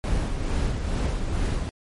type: noise with tremolo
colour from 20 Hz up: brown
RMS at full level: -23 dBFS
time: 0.04-1.69 s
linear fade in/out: 0 ms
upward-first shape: sine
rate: 2.3 Hz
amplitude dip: 45%
effects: MP3 48 kbps